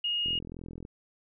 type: tone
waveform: sine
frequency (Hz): 2862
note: F7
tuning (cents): +42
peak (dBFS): -27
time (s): 0.04-0.39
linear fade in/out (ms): 5
type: click train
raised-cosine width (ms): 3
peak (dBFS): -29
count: 26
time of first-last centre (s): 0.26-0.851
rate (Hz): 42.3
effects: none